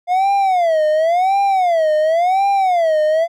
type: tone with vibrato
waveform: triangle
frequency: 698.5 Hz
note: F5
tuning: in tune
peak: -10 dBFS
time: 0.07-3.28 s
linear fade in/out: 50 ms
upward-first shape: sine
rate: 0.93 Hz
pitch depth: 230 cents each way
effects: none